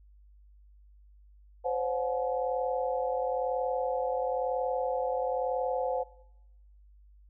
sine tone cluster, 515 / 556 / 725 / 856 Hz, C5 / C#5 / F#5 / A5, -28 / +5 / -35 / -48 cents, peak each -30 / -37 / -33 / -36 dBFS, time 1.64-6.04 s, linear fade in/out 20 ms, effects noise-tail reverb RT60 0.9 s tail -20 dB re dry + added 50 Hz sine -54 dBFS peak until 7.29 s

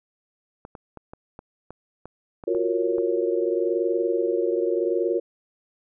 clicks, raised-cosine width 1 ms, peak -25 dBFS, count 10, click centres 0.651 / 0.752 / 0.973 / 1.135 / 1.391 / 1.706 / 2.056 / 2.438 / 2.549 / 2.983 s
sine chord, Gb major seventh, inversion third, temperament equal, 349.2 / 370 / 466.2 / 554.4 Hz, F4 / Gb4 / Bb4 / Db5, 0 / 0 / 0 / 0 cents, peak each -25 / -27 / -25 / -29 dBFS, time 2.47-5.2 s, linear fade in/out 10 ms
effects none

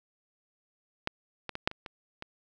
clicks, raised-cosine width 0.3 ms, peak -13 / -19 / -19 / -8 / -25 / -24 / -23 dBFS, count 7, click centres 1.074 / 1.493 / 1.554 / 1.675 / 1.714 / 1.862 / 2.224 s, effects none

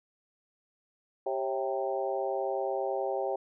harmonic tone with a mistuned harmonic, 130.81 Hz, C3, in tune, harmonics 3 / 4 / 5 / 6 / 7, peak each -34 / -33 / -36 / -35 / -44 dBFS, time 1.26-3.36 s, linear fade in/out 5 ms, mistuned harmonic 4, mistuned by +63 cents, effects none

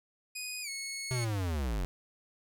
15% pulse tone with pitch glide, 2489 to 2192 Hz, D#7 to C#7, 0 to -20 cents, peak -30 dBFS, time 0.35-1.25 s, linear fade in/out 10 ms, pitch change -220 cents, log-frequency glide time 0.62-0.69 s
square linear sweep, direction down, 130.81 to 41.2 Hz, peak -31 dBFS, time 1.11-1.85 s, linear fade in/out 0 ms
effects none

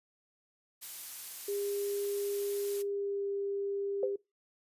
blue noise, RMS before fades -42 dBFS, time 0.81-2.83 s, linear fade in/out 20 ms
sine tone with pitch glide, 403.9 to 399 Hz, G#4 to G4, -48 to +31 cents, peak -32 dBFS, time 1.48-4.16 s, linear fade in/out 5 ms, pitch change -21 cents, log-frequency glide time 2.67-3.27 s
sine tone with exponential decay, 510 Hz, C5, 44 cents flat, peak -24 dBFS, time 4.03-4.15 s, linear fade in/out 2 ms, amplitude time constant 26 ms
effects noise-tail reverb RT60 0.2 s tail -20 dB re dry + resampled to 32000 Hz

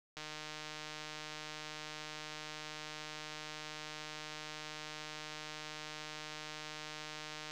click train, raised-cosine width 0.2 ms, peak -27 dBFS, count 1124, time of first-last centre 0.17-7.51 s, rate 153 Hz, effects none

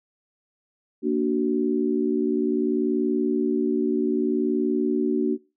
sine chord, Bb augmented, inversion none, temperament equal with one note detuned, 233.1 / 293.7 / 373.6 Hz, Bb3 / D4 / F#4, 0 / 0 / +17 cents, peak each -25 / -24 / -24 dBFS, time 1.02-5.38 s, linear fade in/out 50 ms, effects noise-tail reverb RT60 0.3 s tail -24 dB re dry

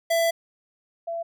square / sine tone pair in turn, 667 / 672.4 Hz, E5 / E5, +20 / +34 cents, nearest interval unison, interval 14 cents, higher second, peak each -20 / -27 dBFS, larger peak first, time 0.1-0.31 / 1.07-1.23 s, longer first, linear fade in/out 10 ms, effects none

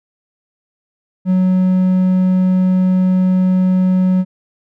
triangle tone, 185 Hz, F#3, in tune, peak -8 dBFS, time 1.25-4.25 s, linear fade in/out 50 ms, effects none

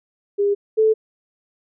sine tone pair in turn, 404.8 / 437.6 Hz, G#4 / A4, -44 / -9 cents, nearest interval minor second, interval 135 cents, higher second, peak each -15 / -12 dBFS, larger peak second, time 0.38-0.55 / 0.77-0.94 s, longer neither, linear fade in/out 20 ms, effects none

